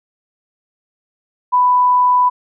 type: tone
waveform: sine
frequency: 993 Hz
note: B5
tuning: 9 cents sharp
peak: -9 dBFS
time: 1.52-2.3 s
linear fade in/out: 20 ms
effects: none